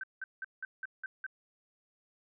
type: tone bursts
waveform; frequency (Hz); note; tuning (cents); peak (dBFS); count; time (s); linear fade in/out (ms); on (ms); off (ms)
sine; 1543; G6; -28; -36; 7; 0.01-1.265; 2; 25; 180
effects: none